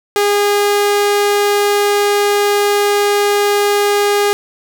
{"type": "tone", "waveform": "sawtooth", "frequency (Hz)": 409, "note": "G#4", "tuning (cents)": -26, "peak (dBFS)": -7, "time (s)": [0.16, 4.33], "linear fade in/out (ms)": 0, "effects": []}